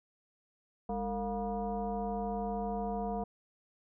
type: tone with frequency modulation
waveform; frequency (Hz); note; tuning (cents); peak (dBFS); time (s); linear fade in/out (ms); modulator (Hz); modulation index
sine; 456.5; A#4; -36; -32; 0.89-3.24; 5; 253; 1.6
effects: none